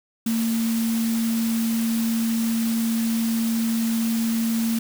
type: tone in noise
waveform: sine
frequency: 227.6 Hz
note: A#3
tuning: 41 cents flat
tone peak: -20 dBFS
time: 0.26-4.79 s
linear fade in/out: 5 ms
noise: white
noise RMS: -33 dBFS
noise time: 0.26-4.79 s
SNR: +10 dB
effects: none